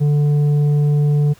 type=tone with tanh clipping; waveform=sine; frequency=146.83 Hz; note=D3; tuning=in tune; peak=-13 dBFS; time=0-1.34 s; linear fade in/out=20 ms; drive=6 dB; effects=pink hiss -49 dBFS RMS until 1.39 s